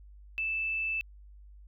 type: tone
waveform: sine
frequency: 2637 Hz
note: E7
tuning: in tune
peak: -29 dBFS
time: 0.38-1.01 s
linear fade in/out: 0 ms
effects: added 50 Hz sine -49 dBFS peak until 1.67 s